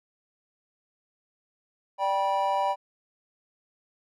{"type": "chord", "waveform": "triangle", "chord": "G major", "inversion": "second", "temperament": "equal with one note detuned", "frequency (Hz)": [587.3, 784, 971.9], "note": ["D5", "G5", "B5"], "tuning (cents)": [0, 0, -28], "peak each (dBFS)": [-28, -25, -25], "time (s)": [1.98, 2.76], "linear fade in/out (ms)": 50, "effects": []}